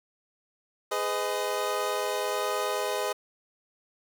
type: chord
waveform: 25% pulse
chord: G# minor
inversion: none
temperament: equal with one note detuned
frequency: 415.3 / 504.6 / 622.3 Hz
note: G#4 / B4 / D#5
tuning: 0 / +37 / 0 cents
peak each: -28 dBFS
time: 0.91-3.13 s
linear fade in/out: 10 ms
effects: 9-bit